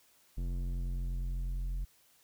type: tone with low-pass filter sweep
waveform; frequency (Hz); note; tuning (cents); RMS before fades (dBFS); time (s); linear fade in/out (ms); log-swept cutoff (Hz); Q
square; 44.27; F1; +24; -35; 0.37-1.85; 10; 250 to 93; 0.76
effects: white hiss -66 dBFS RMS until 2.23 s